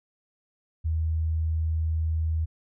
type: tone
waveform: sine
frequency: 80 Hz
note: D#2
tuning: 49 cents sharp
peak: -23 dBFS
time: 0.84-2.46 s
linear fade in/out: 20 ms
effects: none